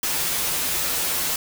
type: noise with comb filter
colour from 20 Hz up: white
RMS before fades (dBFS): -24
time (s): 0.03-1.36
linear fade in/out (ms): 2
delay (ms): 9.7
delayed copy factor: -0.7
effects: none